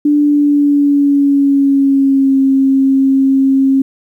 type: tone with pitch glide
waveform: sine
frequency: 293.7 to 269.3 Hz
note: D4 to C#4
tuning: 0 to -50 cents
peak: -7 dBFS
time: 0.05-3.82 s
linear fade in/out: 5 ms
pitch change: -150 cents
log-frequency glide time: 0.17-2.4 s
effects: 8-bit